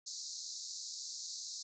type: band-pass noise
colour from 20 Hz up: white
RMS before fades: -45 dBFS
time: 0.06-1.63 s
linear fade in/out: 10 ms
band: 4000 to 7100 Hz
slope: 96 dB/octave
effects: none